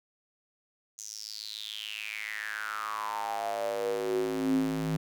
square tone with high-pass filter sweep, 53.5 Hz, A1, 48 cents flat, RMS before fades -33 dBFS, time 0.98-4.97 s, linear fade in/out 10 ms, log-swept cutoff 6500 to 180 Hz, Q 7.8, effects none

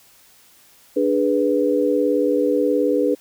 sine chord, G# diminished, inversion second, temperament equal, 293.7 / 415.3 / 493.9 Hz, D4 / G#4 / B4, 0 / 0 / 0 cents, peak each -20 / -21 / -19 dBFS, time 0.96-3.15 s, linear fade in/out 10 ms, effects white hiss -52 dBFS RMS until 3.2 s

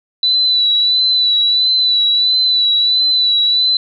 sine tone with vibrato, 3971 Hz, B7, 9 cents sharp, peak -10 dBFS, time 0.23-3.77 s, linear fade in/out 2 ms, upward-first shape sine, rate 1.5 Hz, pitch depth 35 cents each way, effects none

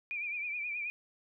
sine tone with vibrato, 2391 Hz, D7, 30 cents sharp, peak -34 dBFS, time 0.11-0.9 s, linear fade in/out 0 ms, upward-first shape triangle, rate 9.4 Hz, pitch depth 79 cents each way, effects none

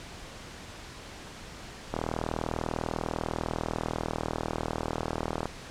click train, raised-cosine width 1 ms, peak -15 dBFS, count 142, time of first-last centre 1.94-5.456 s, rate 40.1 Hz, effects pink hiss -44 dBFS RMS until 5.7 s + low-pass 7000 Hz 12 dB/octave

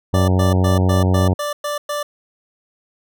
harmonic tone, 92.5 Hz, F#2, in tune, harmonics 1 / 2 / 3 / 4 / 5 / 6 / 7 / 8 / 9 / 10, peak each -14 / -20 / -24 / -26 / -28 / -30 / -31 / -32 / -33 / -34 dBFS, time 0.13-1.34 s, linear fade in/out 10 ms
25% pulse tone bursts, 587.3 Hz, D5, in tune, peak -17 dBFS, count 8, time 0.14-2.03 s, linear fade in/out 5 ms, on 140 ms, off 110 ms
effects none

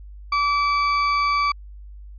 35% pulse tone, 1154 Hz, D6, 31 cents flat, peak -16 dBFS, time 0.32-1.52 s, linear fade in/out 5 ms, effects added 50 Hz sine -37 dBFS peak until 2.18 s + resampled to 11025 Hz

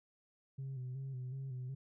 sine tone with vibrato, 130.81 Hz, C3, in tune, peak -38 dBFS, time 0.58-1.75 s, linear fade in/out 10 ms, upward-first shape square, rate 2.7 Hz, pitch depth 53 cents each way, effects tanh soft clip ceiling -38 dBFS

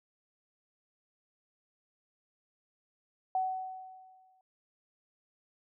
sine tone with exponential decay, 751 Hz, F#5, 26 cents sharp, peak -26 dBFS, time 3.35-4.41 s, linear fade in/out 2 ms, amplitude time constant 230 ms, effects none

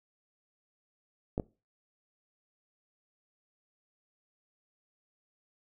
clicks, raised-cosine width 2 ms, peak -18 dBFS, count 2, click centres 1.379 / 1.398 s, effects noise-tail reverb RT60 0.3 s tail -22 dB re dry

